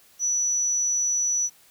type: tone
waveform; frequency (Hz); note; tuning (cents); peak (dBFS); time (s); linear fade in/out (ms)
sine; 5920; F#8; 0; -21; 0.19-1.5; 50
effects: white hiss -56 dBFS RMS until 1.7 s